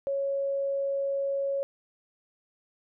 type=tone; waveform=sine; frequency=553 Hz; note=C#5; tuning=4 cents flat; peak=-26 dBFS; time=0.07-1.63 s; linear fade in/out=0 ms; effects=none